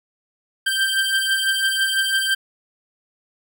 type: beating tone pair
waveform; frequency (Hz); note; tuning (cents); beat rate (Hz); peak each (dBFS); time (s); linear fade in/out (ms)
25% pulse; 1568 / 1574; G6 / G6; 0 / +7; 6; -16 / -19; 0.66-2.35; 10
effects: none